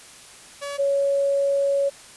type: tone pair in turn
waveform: sawtooth / sine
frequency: 568 / 557.9 Hz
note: C#5 / C#5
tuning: +42 / +11 cents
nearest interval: unison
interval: 31 cents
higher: first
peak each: -25 / -18 dBFS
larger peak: second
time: 0.61-0.78 / 0.78-1.9 s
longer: second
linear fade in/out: 20 ms
effects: white hiss -45 dBFS RMS until 2.16 s + resampled to 24000 Hz